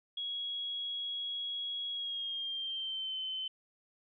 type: tone with pitch glide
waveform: sine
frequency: 3322 to 3064 Hz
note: G#7 to G7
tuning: 0 to -40 cents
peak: -35 dBFS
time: 0.17-3.48 s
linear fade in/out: 5 ms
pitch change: -140 cents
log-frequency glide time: 1.91-3.17 s
effects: none